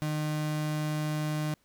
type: tone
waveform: 35% pulse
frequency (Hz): 152.5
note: D#3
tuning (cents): -34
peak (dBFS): -27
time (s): 0.02-1.54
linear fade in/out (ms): 0
effects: pink hiss -69 dBFS RMS until 1.64 s